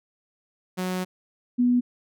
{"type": "tone pair in turn", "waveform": ["sawtooth", "sine"], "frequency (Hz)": [183.8, 245.3], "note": ["F#3", "B3"], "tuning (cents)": [-11, -12], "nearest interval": "perfect fourth", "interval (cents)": 499, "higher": "second", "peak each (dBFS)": [-22, -17], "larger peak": "second", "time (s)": [[0.77, 1.05], [1.58, 1.81]], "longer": "first", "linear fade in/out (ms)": 20, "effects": []}